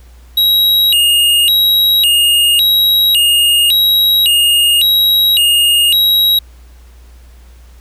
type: tone with vibrato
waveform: square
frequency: 3306 Hz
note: G#7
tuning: 9 cents flat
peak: -8 dBFS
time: 0.37-6.39 s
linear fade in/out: 5 ms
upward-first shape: square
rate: 0.9 Hz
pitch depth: 260 cents each way
effects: added 60 Hz sine -36 dBFS peak until 7.8 s + pink hiss -49 dBFS RMS until 7.8 s